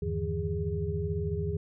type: tone cluster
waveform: sine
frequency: 81.8 / 100.1 / 151.1 / 164.8 / 410 Hz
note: E2 / G2 / D3 / E3 / G#4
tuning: -13 / +37 / +50 / 0 / -22 cents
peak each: -33 / -36 / -37 / -36 / -34 dBFS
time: 0.02-1.57 s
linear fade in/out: 5 ms
effects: none